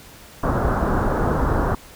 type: low-pass noise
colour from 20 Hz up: pink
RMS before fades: -20 dBFS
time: 0.43-1.75 s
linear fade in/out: 5 ms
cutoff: 1500 Hz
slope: 48 dB/octave
effects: pink hiss -44 dBFS RMS until 1.95 s